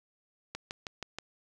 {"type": "click train", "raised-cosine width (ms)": 0.2, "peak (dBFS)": -20, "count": 5, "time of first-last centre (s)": [0.55, 1.186], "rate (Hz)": 6.29, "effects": []}